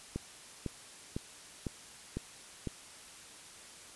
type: click train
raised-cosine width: 3 ms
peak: -22 dBFS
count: 6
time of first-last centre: 0.16-2.673 s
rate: 1.99 Hz
effects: white hiss -52 dBFS RMS until 3.95 s + resampled to 24000 Hz